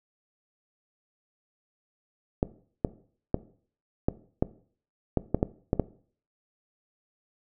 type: clicks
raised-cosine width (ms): 2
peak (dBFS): -9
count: 10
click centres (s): 2.429 / 2.848 / 3.344 / 4.085 / 4.425 / 5.173 / 5.346 / 5.429 / 5.731 / 5.797
effects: noise-tail reverb RT60 0.5 s tail -18 dB re dry